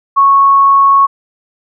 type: tone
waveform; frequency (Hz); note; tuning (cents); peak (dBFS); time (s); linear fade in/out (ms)
sine; 1104; C#6; -7; -4; 0.16-1.07; 20
effects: none